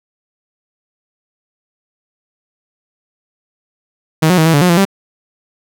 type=tone with pitch steps; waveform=sawtooth; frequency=158.2 / 181.9 / 159 / 163.5 / 144 / 180 / 170.5 / 195.7 Hz; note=D#3 / F#3 / D#3 / E3 / D3 / F#3 / F3 / G3; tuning=+29 / -29 / +38 / -14 / -34 / -47 / -41 / -3 cents; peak=-4 dBFS; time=4.22-4.852 s; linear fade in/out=10 ms; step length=79 ms; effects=none